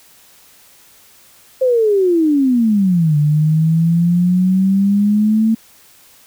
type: exponential two-way sweep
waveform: sine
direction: down then up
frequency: 530 to 146.83 to 224.8 Hz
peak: -10 dBFS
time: 1.61-5.55 s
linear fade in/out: 10 ms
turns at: 3.17 s
effects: white hiss -47 dBFS RMS until 6.26 s